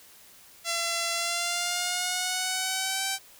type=tone with pitch glide; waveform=5% pulse; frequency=678 to 774.3 Hz; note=E5 to G5; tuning=+49 to -22 cents; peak=-15 dBFS; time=0.64-3.19 s; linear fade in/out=50 ms; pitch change=+229 cents; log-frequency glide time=1.13-3.06 s; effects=white hiss -53 dBFS RMS until 3.39 s